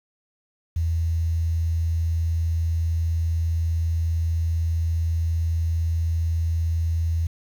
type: tone with quantisation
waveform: sine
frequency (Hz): 82.41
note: E2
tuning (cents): 0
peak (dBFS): -20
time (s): 0.76-7.27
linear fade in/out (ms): 5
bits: 8
effects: none